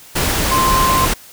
sine tone in noise, 1046.5 Hz, C6, in tune, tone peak -13 dBFS, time 0.51-1.06 s, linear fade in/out 10 ms, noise pink, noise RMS -17 dBFS, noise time 0.15-1.14 s, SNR +1 dB, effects white hiss -41 dBFS RMS until 1.32 s

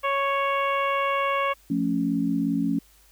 harmonic tone, 554.4 Hz, C#5, in tune, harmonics 1 / 2 / 3 / 4 / 5 / 6, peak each -27 / -24 / -35 / -31 / -34 / -43 dBFS, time 0.03-1.54 s, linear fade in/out 20 ms
sine chord, F augmented, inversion none, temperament equal, 174.61 / 220 / 277.2 Hz, F3 / A3 / C#4, 0 / 0 / 0 cents, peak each -28 / -27 / -24 dBFS, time 1.7-2.79 s, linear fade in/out 5 ms
effects added 50 Hz sine -58 dBFS peak until 3.11 s + white hiss -58 dBFS RMS until 3.11 s

